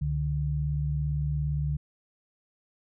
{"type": "tone pair together", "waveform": "sine", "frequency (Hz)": [69.29, 146.83], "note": ["C#2", "D3"], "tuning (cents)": [0, 0], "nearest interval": "octave + minor second", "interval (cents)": 1300, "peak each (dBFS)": [-30, -27], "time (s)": [0.01, 1.77], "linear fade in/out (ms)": 10, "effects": []}